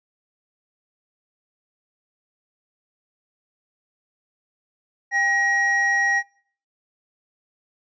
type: tone pair together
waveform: triangle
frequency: 797 / 1895.6 Hz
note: G5 / A#6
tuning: +28 / +28 cents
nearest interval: octave + minor third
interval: 1500 cents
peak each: -24 / -17 dBFS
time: 5.11-6.23 s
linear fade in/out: 50 ms
effects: noise-tail reverb RT60 0.5 s tail -21 dB re dry + resampled to 16000 Hz